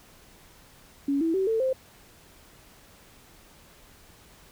sine tone with pitch steps, 280 / 327.3 / 382.5 / 447 / 522.5 Hz, C#4 / E4 / G4 / A4 / C5, +18 / -12 / -42 / +27 / -2 cents, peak -22 dBFS, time 1.08-1.73 s, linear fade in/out 5 ms, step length 130 ms, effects pink hiss -54 dBFS RMS until 4.51 s

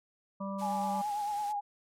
harmonic tone, 196 Hz, G3, in tune, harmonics 1 / 3 / 5 / 6, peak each -36 / -41 / -43 / -44 dBFS, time 0.4-1.02 s, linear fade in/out 10 ms
white noise, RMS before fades -49 dBFS, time 0.58-1.53 s, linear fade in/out 20 ms
sine tone with vibrato, 829 Hz, G#5, 3 cents flat, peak -31 dBFS, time 0.61-1.61 s, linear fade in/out 20 ms, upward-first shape sine, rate 9.1 Hz, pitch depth 42 cents each way
effects low-pass 11000 Hz 12 dB/octave

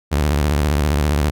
sawtooth tone with vibrato, 73.42 Hz, D2, in tune, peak -11 dBFS, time 0.11-1.31 s, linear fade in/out 20 ms, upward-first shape square, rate 15 Hz, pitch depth 120 cents each way, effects none

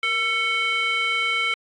sine tone with frequency modulation, 2217 Hz, C#7, in tune, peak -18 dBFS, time 0.03-1.54 s, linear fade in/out 2 ms, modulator 872 Hz, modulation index 0.98, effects tanh soft clip ceiling -18 dBFS + AAC 64 kbps

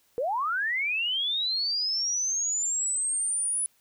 sine linear sweep, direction up, 454.1 to 10000 Hz, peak -25 dBFS, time 0.18-3.66 s, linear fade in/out 0 ms, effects white hiss -66 dBFS RMS until 3.8 s

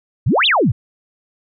sine exponential two-way sweep, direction up then down, 90.4 to 4019 to 90.4 Hz, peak -11 dBFS, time 0.26-0.72 s, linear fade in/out 10 ms, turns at 0.46 s, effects none

